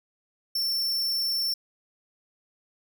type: tone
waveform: 45% pulse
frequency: 5410 Hz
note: E8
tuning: 44 cents sharp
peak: -25 dBFS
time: 0.55-1.54 s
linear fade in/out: 5 ms
effects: none